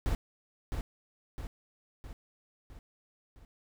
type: noise with echo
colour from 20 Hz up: brown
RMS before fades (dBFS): -29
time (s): 0.06-0.15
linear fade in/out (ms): 0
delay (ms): 660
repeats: 5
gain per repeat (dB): -5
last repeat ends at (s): 3.45
effects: none